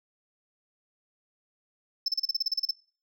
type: tone bursts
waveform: sine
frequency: 5274 Hz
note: E8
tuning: in tune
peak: -21 dBFS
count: 12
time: 2.06-2.71 s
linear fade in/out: 5 ms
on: 23 ms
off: 34 ms
effects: noise-tail reverb RT60 0.4 s tail -24 dB re dry + tanh soft clip ceiling -22 dBFS